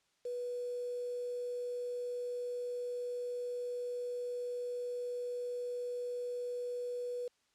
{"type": "tone with quantisation", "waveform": "sine", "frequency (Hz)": 489.3, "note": "B4", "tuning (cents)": -16, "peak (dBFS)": -36, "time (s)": [0.25, 7.28], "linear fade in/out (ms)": 5, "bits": 9, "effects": ["white hiss -75 dBFS RMS until 7.54 s", "low-pass 7000 Hz 12 dB/octave"]}